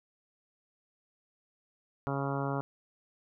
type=harmonic tone; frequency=138.59 Hz; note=C#3; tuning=in tune; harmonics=1 / 2 / 3 / 4 / 5 / 6 / 7 / 8 / 9 / 10; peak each=-34 / -37 / -39 / -40 / -41 / -42 / -42 / -43 / -44 / -44 dBFS; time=2.07-2.61 s; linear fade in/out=0 ms; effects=none